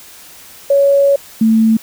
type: tone pair in turn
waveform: sine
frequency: 559 / 222.5 Hz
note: C#5 / A3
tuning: +14 / +20 cents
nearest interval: octave + major third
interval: 1594 cents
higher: first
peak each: -7 dBFS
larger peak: neither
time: 0.7-1.16 / 1.41-1.77 s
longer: first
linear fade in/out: 5 ms
effects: white hiss -38 dBFS RMS until 1.82 s